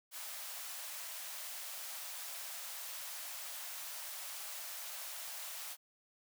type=high-pass noise; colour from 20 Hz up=white; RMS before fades=-45 dBFS; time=0.11-5.77 s; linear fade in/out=50 ms; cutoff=560 Hz; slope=48 dB/octave; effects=none